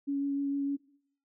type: tone with vibrato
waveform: sine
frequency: 280 Hz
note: C#4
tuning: 18 cents sharp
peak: -28 dBFS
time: 0.07-0.77 s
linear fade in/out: 20 ms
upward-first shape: triangle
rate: 6.6 Hz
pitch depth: 13 cents each way
effects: noise-tail reverb RT60 0.6 s tail -19 dB re dry